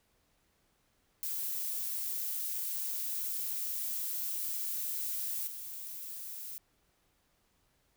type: noise with level steps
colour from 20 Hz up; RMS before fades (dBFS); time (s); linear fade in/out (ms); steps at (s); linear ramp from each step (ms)
violet; -36 / -43; 1.23-6.58; 0; 5.47; 5
effects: pink hiss -73 dBFS RMS until 7.96 s